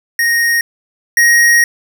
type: tone pair in turn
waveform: square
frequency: 1864.7 / 1879.8 Hz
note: A#6 / A#6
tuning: 0 / +14 cents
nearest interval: unison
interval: 14 cents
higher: second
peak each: -11 / -7 dBFS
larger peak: second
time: 0.19-0.61 / 1.17-1.64 s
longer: second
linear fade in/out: 2 ms
effects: 7-bit